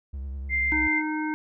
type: tone with vibrato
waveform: triangle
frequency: 67.7 Hz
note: C#2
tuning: 40 cents flat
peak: -29 dBFS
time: 0.13-0.88 s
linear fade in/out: 10 ms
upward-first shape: triangle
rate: 9.9 Hz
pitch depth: 86 cents each way
type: tone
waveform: sine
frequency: 2093 Hz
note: C7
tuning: in tune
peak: -22 dBFS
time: 0.49-1.03 s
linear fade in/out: 50 ms
type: harmonic tone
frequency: 308 Hz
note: D#4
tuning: 17 cents flat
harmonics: 1 / 3 / 5 / 7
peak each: -27 / -33 / -35 / -37 dBFS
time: 0.72-1.34 s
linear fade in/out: 0 ms
effects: none